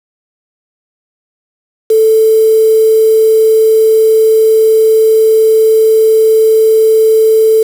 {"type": "tone with quantisation", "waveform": "sine", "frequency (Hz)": 440.7, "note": "A4", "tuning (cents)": 3, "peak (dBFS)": -4, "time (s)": [1.9, 7.63], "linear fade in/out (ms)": 5, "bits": 4, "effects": []}